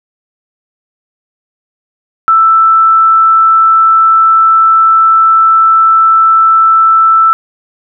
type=tone; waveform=sine; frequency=1324 Hz; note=E6; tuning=7 cents sharp; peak=-3 dBFS; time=2.28-7.33 s; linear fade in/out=0 ms; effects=none